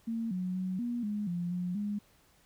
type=tone with pitch steps; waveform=sine; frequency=227.9 / 183 / 185.7 / 239.7 / 208.2 / 174.3 / 178.7 / 206.1 Hz; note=A#3 / F#3 / F#3 / A#3 / G#3 / F3 / F3 / G#3; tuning=-39 / -19 / +7 / +48 / +5 / -3 / +40 / -13 cents; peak=-31 dBFS; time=0.07-1.99 s; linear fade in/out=10 ms; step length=240 ms; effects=pink hiss -65 dBFS RMS until 2.45 s